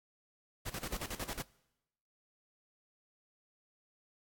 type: noise with tremolo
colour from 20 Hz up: pink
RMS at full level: -39 dBFS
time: 0.65-1.43 s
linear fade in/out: 20 ms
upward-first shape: square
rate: 11 Hz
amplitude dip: 80%
effects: noise-tail reverb RT60 0.9 s tail -22 dB re dry + AAC 64 kbps